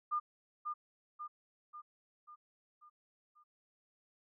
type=tone with echo; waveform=sine; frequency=1208 Hz; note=D6; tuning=48 cents sharp; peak=-31 dBFS; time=0.11-0.2 s; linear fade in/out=20 ms; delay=540 ms; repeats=6; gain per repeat=-5 dB; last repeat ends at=3.44 s; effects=none